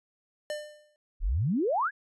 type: tone with exponential decay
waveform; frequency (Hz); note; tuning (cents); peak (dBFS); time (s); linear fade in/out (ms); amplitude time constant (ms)
square; 599; D5; +34; -30; 0.5-0.96; 1; 100
type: exponential sweep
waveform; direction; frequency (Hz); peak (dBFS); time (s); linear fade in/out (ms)
sine; up; 32.7 to 1760; -24; 1.2-1.91; 50
effects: resampled to 24000 Hz